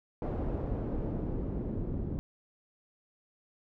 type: noise with low-pass filter sweep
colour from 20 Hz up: pink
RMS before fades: -34 dBFS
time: 0.22-2.19 s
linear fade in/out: 0 ms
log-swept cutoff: 570 to 270 Hz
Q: 1
effects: none